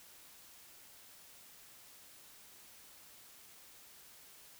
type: silence
effects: white hiss -58 dBFS RMS until 4.59 s